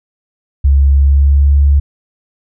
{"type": "tone with pitch glide", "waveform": "sine", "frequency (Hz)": [69.2, 70.82], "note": ["C#2", "C#2"], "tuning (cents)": [-2, 38], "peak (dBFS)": -5, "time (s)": [0.64, 1.8], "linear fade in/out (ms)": 10, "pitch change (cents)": 40, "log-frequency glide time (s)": [0.91, 1.55], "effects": []}